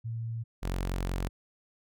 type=tone pair in turn; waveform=sine / sawtooth; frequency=114.3 / 45.36 Hz; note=A#2 / F#1; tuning=-34 / -34 cents; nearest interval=octave + major third; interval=1600 cents; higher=first; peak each=-32 / -26 dBFS; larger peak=second; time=0.04-0.44 / 0.62-1.29 s; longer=second; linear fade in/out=20 ms; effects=none